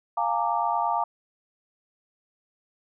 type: chord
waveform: sine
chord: Bb dominant seventh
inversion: second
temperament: equal with one note detuned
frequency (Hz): 698.5 / 830.6 / 919.5 / 1174.7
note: F5 / Ab5 / Bb5 / D6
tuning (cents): 0 / 0 / -24 / 0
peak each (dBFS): -28 / -29 / -26 / -30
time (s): 0.17-1.04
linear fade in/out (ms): 5
effects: none